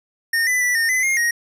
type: tone with pitch steps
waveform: square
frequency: 1834 / 1998 / 1968 / 1830 / 2021 / 2131 / 1878 Hz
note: A#6 / B6 / B6 / A#6 / B6 / C7 / A#6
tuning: -29 / +20 / -7 / -32 / +39 / +31 / +12 cents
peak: -17 dBFS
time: 0.33-1.31 s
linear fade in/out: 5 ms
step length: 140 ms
effects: resampled to 32000 Hz